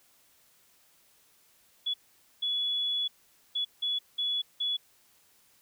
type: tone bursts at uneven times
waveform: sine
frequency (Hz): 3400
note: G#7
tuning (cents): +40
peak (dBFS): -27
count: 6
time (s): 1.86-1.94 / 2.42-3.08 / 3.55-3.65 / 3.82-3.99 / 4.18-4.42 / 4.6-4.77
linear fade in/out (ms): 10
effects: white hiss -64 dBFS RMS until 5.61 s